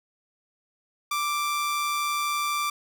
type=tone with amplitude modulation; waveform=sawtooth; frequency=1176 Hz; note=D6; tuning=2 cents sharp; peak=-20 dBFS; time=1.11-2.7 s; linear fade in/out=5 ms; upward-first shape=sine; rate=152 Hz; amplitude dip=25%; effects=none